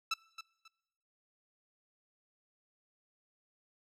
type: tone with echo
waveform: 15% pulse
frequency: 1318.5 Hz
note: E6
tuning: in tune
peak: -24 dBFS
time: 0.11-0.14 s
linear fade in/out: 5 ms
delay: 270 ms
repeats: 2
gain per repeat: -12 dB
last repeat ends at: 0.68 s
effects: noise-tail reverb RT60 1.0 s tail -23 dB re dry + low-pass 8000 Hz 12 dB/octave